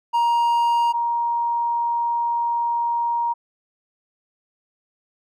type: tone pair in turn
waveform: triangle / sine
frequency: 941 / 941 Hz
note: A#5 / A#5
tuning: +16 / +16 cents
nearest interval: unison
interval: 0 cents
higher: neither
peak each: -14 / -19 dBFS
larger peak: first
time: 0.13-0.93 / 0.93-3.34 s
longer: second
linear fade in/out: 20 ms
effects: none